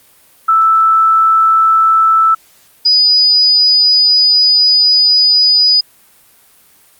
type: tone pair in turn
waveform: sine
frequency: 1318.5 / 4952 Hz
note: E6 / D#8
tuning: 0 / -9 cents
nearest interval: octave + major seventh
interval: 2291 cents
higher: second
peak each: -6 dBFS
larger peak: neither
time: 0.48-2.35 / 2.85-5.81 s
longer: second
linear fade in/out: 10 ms
effects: white hiss -47 dBFS RMS until 6.99 s + Opus 32 kbps